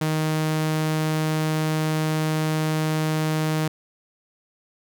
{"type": "tone", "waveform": "sawtooth", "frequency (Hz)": 156.2, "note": "D#3", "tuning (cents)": 7, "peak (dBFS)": -17, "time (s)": [0.01, 3.68], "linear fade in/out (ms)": 5, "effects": []}